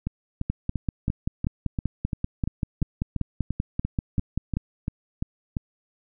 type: two click trains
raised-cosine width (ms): 5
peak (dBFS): -12 / -14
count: 22 / 17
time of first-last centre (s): 0.5-4.57 / 0.07-5.568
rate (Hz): 5.16 / 2.91
effects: none